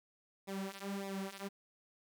sawtooth tone with flanger, 196 Hz, G3, in tune, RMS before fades -42 dBFS, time 0.47-1.49 s, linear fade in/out 20 ms, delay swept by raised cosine 0.66 to 5.26 ms, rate 1.7 Hz, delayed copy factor -0.9, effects 11-bit

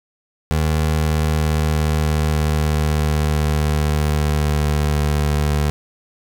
25% pulse tone with pitch glide, 77.78 to 74.05 Hz, D#2 to D2, 0 to +15 cents, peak -12 dBFS, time 0.51-5.7 s, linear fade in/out 0 ms, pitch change -85 cents, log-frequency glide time 0.76-5.21 s, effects none

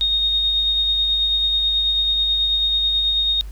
sine tone with tremolo, 3711 Hz, A#7, 9 cents flat, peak -15 dBFS, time 0.01-3.41 s, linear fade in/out 0 ms, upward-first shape sine, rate 9.2 Hz, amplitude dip 25%, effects added 50 Hz sine -30 dBFS peak until 3.51 s + pink hiss -50 dBFS RMS until 3.51 s

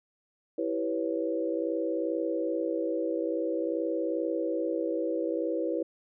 sine chord, C# half-diminished seventh, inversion first, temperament equal, 329.6 / 392 / 493.9 / 554.4 Hz, E4 / G4 / B4 / C#5, 0 / 0 / 0 / 0 cents, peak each -31 / -36 / -32 / -34 dBFS, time 0.58-5.83 s, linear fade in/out 5 ms, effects none

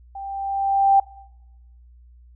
sine tone with level ramp, 787 Hz, G5, 7 cents sharp, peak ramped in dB -31 to -10 dBFS, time 0.15-1 s, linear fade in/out 5 ms, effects noise-tail reverb RT60 0.9 s tail -23 dB re dry + added 60 Hz sine -46 dBFS peak until 2.35 s

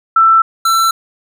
sine / square tone pair in turn, 1332 / 1339.7 Hz, E6 / E6, +18 / +28 cents, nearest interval unison, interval 10 cents, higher second, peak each -5 / -10 dBFS, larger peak first, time 0.16-0.42 / 0.65-0.91 s, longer neither, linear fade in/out 5 ms, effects none

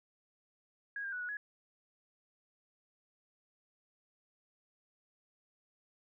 sine tone with pitch steps, 1647 / 1596 / 1476 / 1463 / 1679 Hz, G#6 / G6 / F#6 / F#6 / G#6, -15 / +31 / -5 / -20 / +18 cents, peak -37 dBFS, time 0.96-1.37 s, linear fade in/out 2 ms, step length 82 ms, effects none

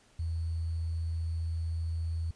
sine tone with sample-and-hold, 82.41 Hz, E2, in tune, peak -30 dBFS, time 0.19-2.31 s, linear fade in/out 5 ms, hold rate 4410 Hz, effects pink hiss -63 dBFS RMS until 2.35 s + resampled to 22050 Hz

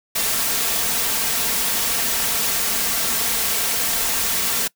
white noise with comb filter, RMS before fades -21 dBFS, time 0.15-4.68 s, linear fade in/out 10 ms, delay 4.4 ms, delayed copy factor +0.5, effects noise-tail reverb RT60 0.1 s tail -22 dB re dry

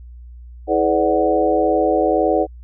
sine tone cluster, 323.9 / 424.6 / 506 / 588 / 741 Hz, E4 / G#4 / B4 / D5 / F#5, -30 / +38 / +42 / +2 / +2 cents, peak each -20 dBFS, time 0.67-2.47 s, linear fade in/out 50 ms, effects added 60 Hz sine -35 dBFS peak until 2.63 s

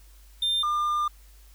triangle tone pair in turn, 3600 / 1201.4 Hz, A7 / D6, +39 / +39 cents, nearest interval octave + perfect fifth, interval 1900 cents, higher first, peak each -21 dBFS, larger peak neither, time 0.42-0.63 / 0.63-1.08 s, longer second, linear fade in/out 5 ms, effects added 50 Hz sine -49 dBFS peak until 1.54 s + white hiss -59 dBFS RMS until 1.54 s

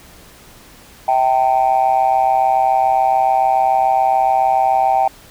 sine tone with amplitude modulation, 778 Hz, G5, 13 cents flat, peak -6 dBFS, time 1.08-5.08 s, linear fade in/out 5 ms, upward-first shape sine, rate 127 Hz, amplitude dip 95%, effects tanh soft clip ceiling -5 dBFS + pink hiss -43 dBFS RMS until 5.3 s

